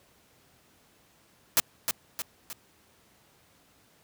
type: noise with echo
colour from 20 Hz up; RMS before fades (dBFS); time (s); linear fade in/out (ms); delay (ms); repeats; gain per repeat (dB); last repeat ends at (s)
white; -21; 1.57-1.6; 0; 310; 3; -6; 2.53
effects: pink hiss -62 dBFS RMS until 4.03 s + high-pass 80 Hz 12 dB/octave